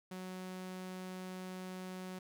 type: tone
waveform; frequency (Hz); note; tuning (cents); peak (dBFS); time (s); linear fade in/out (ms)
sawtooth; 185; F#3; 0; -39; 0.11-2.19; 5
effects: none